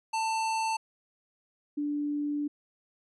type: tone pair in turn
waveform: square / sine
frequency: 890 / 292.6 Hz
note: A5 / D4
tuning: +20 / -6 cents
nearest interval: octave + perfect fifth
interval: 1926 cents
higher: first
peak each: -28 dBFS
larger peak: neither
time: 0.13-0.77 / 1.77-2.48 s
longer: second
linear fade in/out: 10 ms
effects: resampled to 24000 Hz